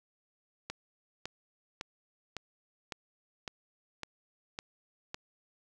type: click train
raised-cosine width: 0.2 ms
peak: -20 dBFS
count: 9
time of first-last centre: 0.7-5.144 s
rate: 1.8 Hz
effects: none